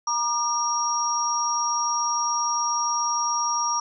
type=tone cluster; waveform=sine; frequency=950 / 1197 / 5630 Hz; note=A#5 / D6 / F8; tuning=+33 / +33 / +13 cents; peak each=-26 dBFS; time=0.07-3.8 s; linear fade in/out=5 ms; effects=none